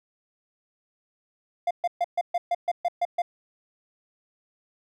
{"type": "tone bursts", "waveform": "triangle", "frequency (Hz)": 698.5, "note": "F5", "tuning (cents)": 0, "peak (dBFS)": -19, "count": 10, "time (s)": [1.67, 3.22], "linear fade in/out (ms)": 5, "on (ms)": 38, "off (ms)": 130, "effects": []}